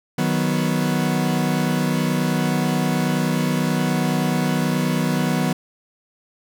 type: chord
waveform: 40% pulse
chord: B major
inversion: first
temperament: equal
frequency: 155.56 / 185 / 246.9 Hz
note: D#3 / F#3 / B3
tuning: 0 / 0 / 0 cents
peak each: -22 dBFS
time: 0.18-5.53 s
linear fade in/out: 5 ms
effects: none